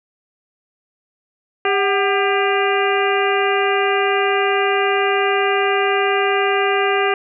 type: harmonic tone with a mistuned harmonic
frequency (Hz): 399.5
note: G4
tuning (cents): +33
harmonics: 1 / 2 / 3 / 4 / 5 / 6 / 7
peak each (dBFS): -18 / -21 / -23 / -24 / -25 / -26 / -26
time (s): 1.65-7.14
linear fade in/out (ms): 2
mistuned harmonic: 2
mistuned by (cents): -94
effects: none